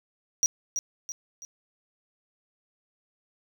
triangle tone with echo, 5770 Hz, F#8, 44 cents flat, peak -18 dBFS, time 0.43-0.46 s, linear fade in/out 0 ms, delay 330 ms, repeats 3, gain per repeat -7 dB, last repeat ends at 1.45 s, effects none

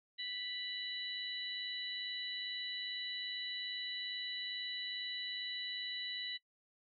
harmonic tone, 987.8 Hz, B5, in tune, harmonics 2 / 3 / 4, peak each -46 / -45 / -41 dBFS, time 0.18-6.38 s, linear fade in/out 20 ms, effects noise-tail reverb RT60 0.1 s tail -20 dB re dry

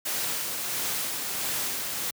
white noise with tremolo, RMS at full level -29 dBFS, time 0.05-2.11 s, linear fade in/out 10 ms, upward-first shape sine, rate 1.5 Hz, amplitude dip 30%, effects high-pass 100 Hz 12 dB/octave

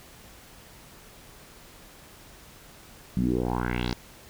10% pulse tone with low-pass filter sweep, 60.8 Hz, B1, 26 cents flat, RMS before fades -27 dBFS, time 3.17-3.93 s, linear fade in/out 0 ms, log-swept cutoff 180 to 5100 Hz, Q 3.7, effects pink hiss -50 dBFS RMS until 4.29 s

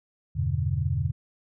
sine chord, E minor seventh, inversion none, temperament equal with one note detuned, 82.41 / 98 / 123.47 / 144.64 Hz, E2 / G2 / B2 / D3, 0 / 0 / 0 / -26 cents, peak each -29 dBFS, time 0.35-1.12 s, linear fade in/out 20 ms, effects none

